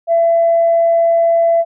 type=tone; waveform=sine; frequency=671 Hz; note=E5; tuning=31 cents sharp; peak=-8 dBFS; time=0.07-1.65 s; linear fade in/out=50 ms; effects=tanh soft clip ceiling -4 dBFS